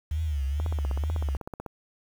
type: tone with vibrato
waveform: sine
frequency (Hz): 73.42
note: D2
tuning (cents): 0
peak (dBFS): -25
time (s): 0.11-1.37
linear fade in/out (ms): 5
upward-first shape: triangle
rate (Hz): 2.2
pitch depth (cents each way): 180
type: click train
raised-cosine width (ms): 1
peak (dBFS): -22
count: 18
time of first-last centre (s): 0.6-1.663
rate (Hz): 16
effects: 8-bit